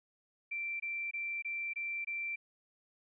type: tone bursts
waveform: sine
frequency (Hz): 2349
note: D7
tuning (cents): 0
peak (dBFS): -35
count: 6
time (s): 0.51-2.36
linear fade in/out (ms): 10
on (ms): 290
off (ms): 22
effects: none